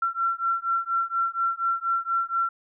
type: beating tone pair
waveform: sine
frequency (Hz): 1356 / 1360.2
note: E6 / F6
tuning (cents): +49 / -46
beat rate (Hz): 4.2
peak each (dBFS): -26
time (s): 0.02-2.49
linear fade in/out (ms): 5
effects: none